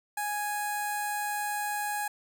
15% pulse tone with notch filter, 830.6 Hz, G#5, in tune, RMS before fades -32 dBFS, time 0.17-2.08 s, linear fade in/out 5 ms, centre 3100 Hz, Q 0.74, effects none

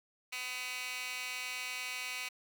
15% pulse tone with high-pass filter, 251.7 Hz, B3, 33 cents sharp, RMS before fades -40 dBFS, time 0.32-2.29 s, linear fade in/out 10 ms, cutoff 2200 Hz, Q 1.8, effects none

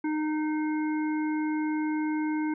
harmonic tone, 307.2 Hz, D#4, 22 cents flat, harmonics 1 / 3 / 5 / 7, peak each -26 / -37 / -42 / -42 dBFS, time 0.04-2.54 s, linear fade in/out 5 ms, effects none

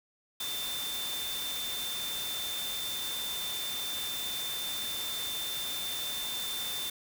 sine tone in noise, 3565 Hz, A7, 22 cents sharp, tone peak -35 dBFS, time 0.4-6.9 s, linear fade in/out 5 ms, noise white, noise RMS -38 dBFS, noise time 0.4-6.9 s, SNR 0 dB, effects none

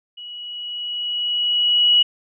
sine tone with level ramp, 2922 Hz, F#7, 22 cents flat, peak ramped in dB -33 to -10 dBFS, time 0.17-2.03 s, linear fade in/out 10 ms, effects none

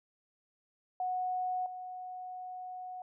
sine tone with level steps, 735 Hz, F#5, 12 cents flat, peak -31 / -40 dBFS, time 1-3.02 s, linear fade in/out 2 ms, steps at 1.66 s, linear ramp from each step 2 ms, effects none

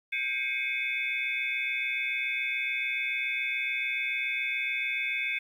sine tone cluster, 1594 / 2179 / 2306 / 2533 / 3502 Hz, G6 / C#7 / D7 / D#7 / A7, +28 / -30 / -32 / +30 / -9 cents, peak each -40 / -31 / -36 / -33 / -40 dBFS, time 0.12-5.39 s, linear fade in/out 10 ms, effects 10-bit

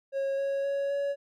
triangle tone with pitch steps, 546 / 551.7 / 557.5 / 563.3 Hz, C#5 / C#5 / C#5 / C#5, -26 / -8 / +10 / +28 cents, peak -25 dBFS, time 0.12-1.16 s, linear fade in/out 50 ms, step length 260 ms, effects none

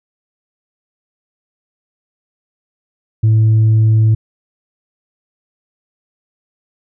sine tone, 110 Hz, A2, in tune, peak -5 dBFS, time 3.23-4.15 s, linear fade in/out 10 ms, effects tanh soft clip ceiling -6 dBFS

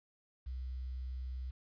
sine tone with quantisation, 63.7 Hz, C2, 46 cents flat, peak -38 dBFS, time 0.46-1.51 s, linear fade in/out 10 ms, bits 11, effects resampled to 11025 Hz

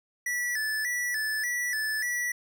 square tone with vibrato, 1843 Hz, A#6, 20 cents flat, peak -28 dBFS, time 0.26-2.32 s, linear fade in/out 5 ms, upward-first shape square, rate 1.7 Hz, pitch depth 98 cents each way, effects none

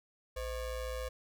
square ring-modulated tone, 285.4 Hz, D4, 49 cents flat, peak -34 dBFS, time 0.36-1.09 s, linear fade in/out 10 ms, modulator 228 Hz, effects none

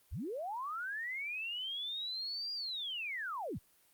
sine linear two-way sweep, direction up then down, 35.01 to 4845 to 35.01 Hz, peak -37 dBFS, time 0.11-3.59 s, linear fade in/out 20 ms, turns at 2.53 s, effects white hiss -68 dBFS RMS until 3.93 s + Opus 32 kbps

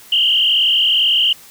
sine tone with frequency modulation, 2989 Hz, F#7, 17 cents sharp, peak -11 dBFS, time 0.12-1.33 s, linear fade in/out 5 ms, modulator 42.1 Hz, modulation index 4.3, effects white hiss -42 dBFS RMS until 1.5 s

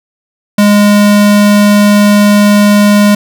square tone, 206 Hz, G#3, 14 cents flat, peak -4 dBFS, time 0.58-3.15 s, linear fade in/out 5 ms, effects none

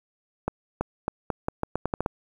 accelerating click train, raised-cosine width 1 ms, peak -11 dBFS, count 11, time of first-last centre 0.48-2.061 s, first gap 330 ms, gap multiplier 0.82, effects 8-bit

